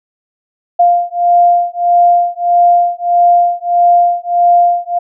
sine beating tone pair, 698.5 / 700.1 Hz, F5 / F5, 0 / +4 cents, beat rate 1.6 Hz, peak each -10 dBFS, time 0.79-4.99 s, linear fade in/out 10 ms, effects none

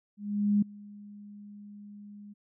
sine tone with ADSR envelope, 205.5 Hz, G#3, 18 cents flat, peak -20 dBFS, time 0.17-2.34 s, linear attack 450 ms, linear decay 6 ms, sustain -24 dB, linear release 19 ms, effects none

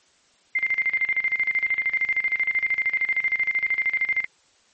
sine tone with tremolo, 2093 Hz, C7, in tune, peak -18 dBFS, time 0.55-4.25 s, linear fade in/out 5 ms, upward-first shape square, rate 13 Hz, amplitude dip 80%, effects white hiss -60 dBFS RMS until 4.73 s + MP3 32 kbps

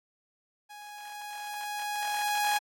sawtooth tone with level ramp, 830.6 Hz, G#5, in tune, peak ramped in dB -41 to -20 dBFS, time 0.69-2.59 s, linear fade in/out 20 ms, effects AAC 64 kbps

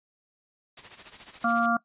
white noise with tremolo, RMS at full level -41 dBFS, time 0.77-1.66 s, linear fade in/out 2 ms, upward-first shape sine, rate 14 Hz, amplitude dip 75%
harmonic tone, 233.1 Hz, A#3, in tune, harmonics 1 / 3 / 5 / 6, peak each -27 / -27 / -27 / -27 dBFS, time 1.44-1.77 s, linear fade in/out 5 ms
effects noise-tail reverb RT60 0.1 s tail -19 dB re dry + resampled to 8000 Hz

